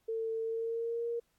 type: tone with pitch glide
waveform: sine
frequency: 449.4 to 468.8 Hz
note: A4 to A#4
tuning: +37 to +10 cents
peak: -32 dBFS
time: 0.08-1.2 s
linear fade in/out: 10 ms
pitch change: +73 cents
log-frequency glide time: 0.42-1.07 s
effects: pink hiss -75 dBFS RMS until 1.38 s + AAC 64 kbps